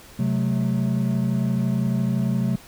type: chord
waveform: triangle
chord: F# diminished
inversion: second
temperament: equal with one note detuned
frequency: 130.81 / 185 / 216.8 Hz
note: C3 / F#3 / A3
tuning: 0 / 0 / -25 cents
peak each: -21 / -22 / -22 dBFS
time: 0.19-2.56 s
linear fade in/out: 5 ms
effects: tanh soft clip ceiling -10 dBFS + pink hiss -46 dBFS RMS until 2.67 s